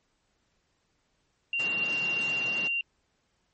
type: tone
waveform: sine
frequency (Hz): 2770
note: F7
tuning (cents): -15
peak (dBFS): -26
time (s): 1.53-2.81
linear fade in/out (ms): 2
type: high-pass noise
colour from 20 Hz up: pink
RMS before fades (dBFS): -40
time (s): 1.59-2.68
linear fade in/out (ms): 10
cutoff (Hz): 130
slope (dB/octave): 48
effects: pink hiss -73 dBFS RMS until 3.53 s + MP3 32 kbps